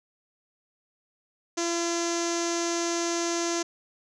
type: tone with low-pass filter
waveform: sawtooth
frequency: 340 Hz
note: F4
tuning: 46 cents flat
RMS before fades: -28 dBFS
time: 1.57-3.63 s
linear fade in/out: 10 ms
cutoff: 6300 Hz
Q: 5.7
effects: none